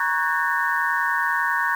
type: tone cluster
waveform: sine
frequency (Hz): 945 / 1107 / 1490 / 1640 / 1812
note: A#5 / C#6 / F#6 / G#6 / A#6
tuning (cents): +23 / -3 / +12 / -22 / -50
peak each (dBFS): -26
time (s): 0-1.75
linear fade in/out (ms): 2
effects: 7-bit